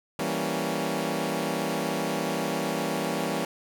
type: chord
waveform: 15% pulse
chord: E diminished seventh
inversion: none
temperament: equal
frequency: 164.81 / 196 / 233.1 / 277.2 Hz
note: E3 / G3 / Bb3 / Db4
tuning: 0 / 0 / 0 / 0 cents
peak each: -26 dBFS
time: 0.19-3.45 s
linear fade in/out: 2 ms
effects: none